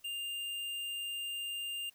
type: tone with hard clipping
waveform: sine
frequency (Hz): 2802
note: F7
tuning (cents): +5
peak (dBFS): -38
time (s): 0.04-1.9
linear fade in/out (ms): 10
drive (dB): 12
effects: white hiss -67 dBFS RMS until 1.94 s